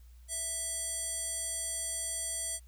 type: tone with band-pass filter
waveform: square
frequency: 659.3 Hz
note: E5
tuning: in tune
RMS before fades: -36 dBFS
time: 0.28-2.6 s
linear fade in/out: 50 ms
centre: 8900 Hz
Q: 4.6
effects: added 60 Hz sine -51 dBFS peak until 2.67 s + white hiss -69 dBFS RMS until 2.67 s